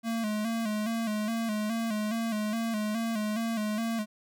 square tone with vibrato, 220 Hz, A3, in tune, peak -29 dBFS, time 0.03-4.06 s, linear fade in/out 50 ms, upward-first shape square, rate 2.4 Hz, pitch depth 64 cents each way, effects none

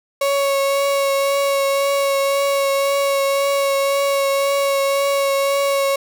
35% pulse tone with vibrato, 554.4 Hz, C#5, in tune, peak -14 dBFS, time 0.21-5.96 s, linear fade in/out 5 ms, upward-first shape triangle, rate 1.9 Hz, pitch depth 16 cents each way, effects none

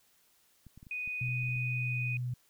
clicks, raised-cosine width 5 ms, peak -39 dBFS, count 9, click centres 0.667 / 0.776 / 0.829 / 0.868 / 1.076 / 1.287 / 1.433 / 1.49 / 1.561 s
sine tone, 2486 Hz, D#7, 2 cents flat, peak -34 dBFS, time 0.91-2.17 s, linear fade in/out 2 ms
sine tone with pitch glide, 124.8 to 123.87 Hz, B2 to B2, +19 to +6 cents, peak -32 dBFS, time 1.21-2.34 s, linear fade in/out 5 ms, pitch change -13 cents, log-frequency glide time 1.77-2.03 s
effects white hiss -68 dBFS RMS until 2.49 s

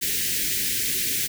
white band-stop noise, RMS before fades -25 dBFS, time 0.01-1.28 s, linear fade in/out 20 ms, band 450 to 1700 Hz, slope 48 dB/octave, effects none

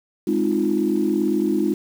sine chord, F minor seventh, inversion first, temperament equal, 207.7 / 261.6 / 311.1 / 349.2 Hz, Ab3 / C4 / Eb4 / F4, 0 / 0 / 0 / 0 cents, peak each -23 / -26 / -21 / -22 dBFS, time 0.27-1.74 s, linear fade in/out 5 ms, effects tanh soft clip ceiling -8 dBFS + 7-bit

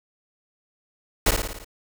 pink noise with echo, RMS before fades -18 dBFS, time 1.26-1.31 s, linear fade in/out 5 ms, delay 56 ms, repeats 6, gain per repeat -4 dB, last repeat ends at 1.646 s, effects none

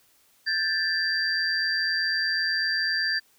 sine tone cluster, 1594 / 1762 / 4715 Hz, G6 / A6 / D8, +28 / +2 / +6 cents, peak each -30 / -26 / -27 dBFS, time 0.46-3.2 s, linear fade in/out 20 ms, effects white hiss -62 dBFS RMS until 3.38 s

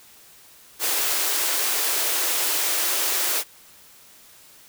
white high-pass noise, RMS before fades -23 dBFS, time 0.79-3.44 s, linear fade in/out 50 ms, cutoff 300 Hz, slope 96 dB/octave, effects white hiss -50 dBFS RMS until 4.68 s

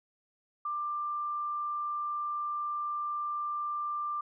sine tone, 1186 Hz, D6, 17 cents sharp, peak -31 dBFS, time 0.65-4.21 s, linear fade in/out 5 ms, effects none

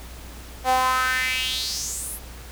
sawtooth tone with high-pass filter sweep, 256.7 Hz, C4, 33 cents flat, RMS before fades -24 dBFS, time 0.64-2.2 s, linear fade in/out 50 ms, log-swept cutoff 660 to 12000 Hz, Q 4.4, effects added 60 Hz sine -39 dBFS peak until 2.51 s + pink hiss -43 dBFS RMS until 2.51 s

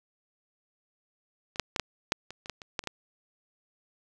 clicks, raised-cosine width 0.2 ms, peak -26 / -7 / -12 / -9 / -7 / -24 / -27 / -17 / -26 / -12 / -29 / -15 dBFS, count 12, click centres 1.559 / 1.597 / 1.762 / 1.797 / 2.121 / 2.306 / 2.459 / 2.497 / 2.618 / 2.792 / 2.839 / 2.873 s, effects none

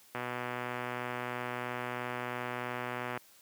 click train, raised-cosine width 0.5 ms, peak -21 dBFS, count 373, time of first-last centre 0.15-3.174 s, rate 123 Hz, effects white hiss -60 dBFS RMS until 3.41 s + high-pass 100 Hz 12 dB/octave

